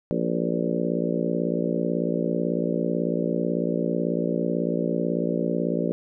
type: harmonic tone with a mistuned harmonic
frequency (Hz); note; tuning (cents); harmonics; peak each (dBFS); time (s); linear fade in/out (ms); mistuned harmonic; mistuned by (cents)
58.1; A#1; -5; 3 / 4 / 5 / 6 / 7 / 8 / 9 / 10; -28 / -29 / -30 / -31 / -31 / -32 / -33 / -33; 0.11-5.92; 0; 9; -33
effects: none